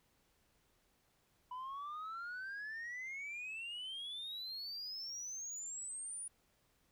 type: exponential sweep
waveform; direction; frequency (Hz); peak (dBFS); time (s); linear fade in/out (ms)
sine; up; 987.8 to 9740; -40; 1.51-6.28; 5
effects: tanh soft clip ceiling -41 dBFS + pink hiss -75 dBFS RMS until 6.91 s